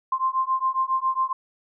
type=beating tone pair; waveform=sine; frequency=1046.5 / 1053.8 Hz; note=C6 / C6; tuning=0 / +12 cents; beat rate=7.3 Hz; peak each=-24 dBFS; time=0.12-1.33 s; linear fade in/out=5 ms; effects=none